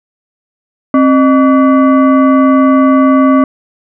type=tone with frequency modulation; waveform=sine; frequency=265.3 Hz; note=C4; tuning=24 cents sharp; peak=-4 dBFS; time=0.94-3.44 s; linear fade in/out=2 ms; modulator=879 Hz; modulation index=0.77; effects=none